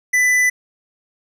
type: tone with tanh clipping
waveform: sine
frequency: 1994 Hz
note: B6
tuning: 16 cents sharp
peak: -14 dBFS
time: 0.13-0.5 s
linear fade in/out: 10 ms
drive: 13 dB
effects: none